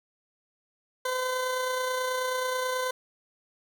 20% pulse tone with amplitude modulation, 510 Hz, C5, 44 cents flat, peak -21 dBFS, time 1.05-2.91 s, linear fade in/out 5 ms, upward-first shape sine, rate 29.3 Hz, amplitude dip 30%, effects none

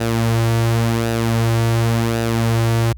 sawtooth tone with flanger, 115 Hz, A#2, 23 cents flat, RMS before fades -17 dBFS, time 0-2.93 s, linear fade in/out 10 ms, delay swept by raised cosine 0.91 to 4.91 ms, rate 0.91 Hz, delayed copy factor -0.5, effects added 63 Hz sine -32 dBFS peak until 2.97 s

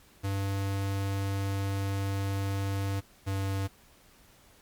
square tone pair in turn, 98.3 / 97.4 Hz, G2 / G2, +5 / -11 cents, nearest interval unison, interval 16 cents, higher first, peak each -29 / -29 dBFS, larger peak neither, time 0.23-3.01 / 3.26-3.68 s, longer first, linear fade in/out 20 ms, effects pink hiss -59 dBFS RMS until 4.61 s + MP3 96 kbps

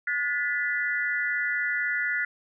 sine tone cluster, 1446 / 1742 / 1986 Hz, F#6 / A6 / B6, -40 / -18 / +9 cents, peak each -29 dBFS, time 0.07-2.25 s, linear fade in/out 5 ms, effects none

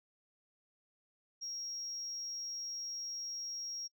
sine tone, 5600 Hz, F8, 4 cents sharp, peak -38 dBFS, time 1.41-3.88 s, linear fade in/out 20 ms, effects noise-tail reverb RT60 0.1 s tail -25 dB re dry + tanh soft clip ceiling -36 dBFS

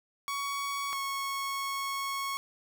sawtooth tone pair in turn, 1121 / 1101.1 Hz, C#6 / C#6, +19 / -12 cents, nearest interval unison, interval 31 cents, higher first, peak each -28 dBFS, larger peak neither, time 0.28-0.93 / 0.93-2.37 s, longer second, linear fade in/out 0 ms, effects none

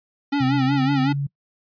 square tone with vibrato, 272 Hz, C#4, 33 cents flat, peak -19 dBFS, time 0.32-1.13 s, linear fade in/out 10 ms, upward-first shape sine, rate 5.4 Hz, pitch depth 96 cents each way
sine tone with pitch glide, 131.4 to 140.83 Hz, C3 to C#3, +8 to +28 cents, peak -21 dBFS, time 0.4-1.27 s, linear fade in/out 10 ms, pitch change +120 cents, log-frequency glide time 0.62-0.86 s
effects noise-tail reverb RT60 0.1 s tail -24 dB re dry + resampled to 11025 Hz

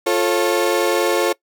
35% pulse chord, F augmented, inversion none, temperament equal with one note detuned, 349.2 / 440 / 544.2 Hz, F4 / A4 / C#5, 0 / 0 / -32 cents, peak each -18 dBFS, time 0.06-1.33 s, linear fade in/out 10 ms, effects noise-tail reverb RT60 0.1 s tail -22 dB re dry

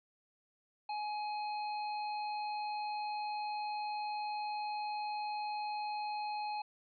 harmonic tone, 840 Hz, G#5, 19 cents sharp, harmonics 1 / 3 / 5, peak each -36 / -48 / -49 dBFS, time 0.89-6.62 s, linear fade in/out 5 ms, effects none

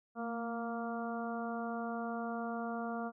harmonic tone with a mistuned harmonic, 233.1 Hz, A#3, in tune, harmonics 1 / 2 / 3 / 4 / 5 / 6, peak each -39 / -44 / -41 / -50 / -46 / -47 dBFS, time 0.15-3.12 s, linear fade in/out 50 ms, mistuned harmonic 1, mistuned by -34 cents, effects none

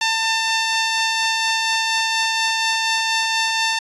10% pulse tone with tremolo, 896 Hz, A5, 31 cents sharp, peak -8 dBFS, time 0.01-3.79 s, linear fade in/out 5 ms, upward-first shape triangle, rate 4.2 Hz, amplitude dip 25%, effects resampled to 24000 Hz

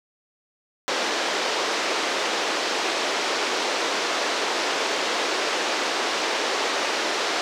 pink band-pass noise, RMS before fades -25 dBFS, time 0.88-7.41 s, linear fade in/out 0 ms, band 350 to 6000 Hz, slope 24 dB/octave, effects none

